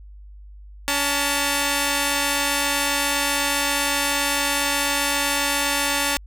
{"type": "tone pair together", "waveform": "5% pulse", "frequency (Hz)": [282.8, 896], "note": ["C#4", "A5"], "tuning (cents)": [35, 31], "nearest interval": "octave + minor sixth", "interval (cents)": 1996, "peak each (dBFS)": -11, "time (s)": [0.88, 6.17], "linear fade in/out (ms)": 0, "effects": ["added 50 Hz sine -39 dBFS peak until 6.26 s"]}